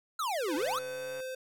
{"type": "exponential two-way sweep", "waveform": "square", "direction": "down then up", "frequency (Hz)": [1396.9, 277.2, 1396.9], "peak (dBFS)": -31, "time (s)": [0.19, 0.79], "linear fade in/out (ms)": 5, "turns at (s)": 0.55}
{"type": "tone with pitch glide", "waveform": "square", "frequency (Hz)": [510, 517.4], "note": ["C5", "C5"], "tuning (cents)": [-44, -19], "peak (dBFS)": -37, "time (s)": [0.48, 1.35], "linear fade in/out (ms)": 5, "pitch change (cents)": 25, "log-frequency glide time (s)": [0.86, 1.2]}
{"type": "click train", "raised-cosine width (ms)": 0.5, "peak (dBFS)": -35, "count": 89, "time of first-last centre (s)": [0.57, 1.203], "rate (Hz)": 139}
{"effects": []}